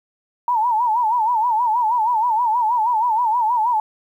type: tone with vibrato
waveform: sine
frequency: 920 Hz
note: A#5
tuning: 23 cents flat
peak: -15 dBFS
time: 0.48-3.8 s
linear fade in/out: 2 ms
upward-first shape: sine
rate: 6.3 Hz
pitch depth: 130 cents each way
effects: 9-bit